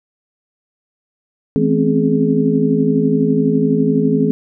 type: tone cluster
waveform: sine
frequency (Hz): 164 / 216.1 / 256.2 / 268.2 / 421.2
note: E3 / A3 / C4 / C4 / G#4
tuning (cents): -9 / -31 / -36 / +43 / +24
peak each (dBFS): -18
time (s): 1.56-4.31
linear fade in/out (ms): 0
effects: none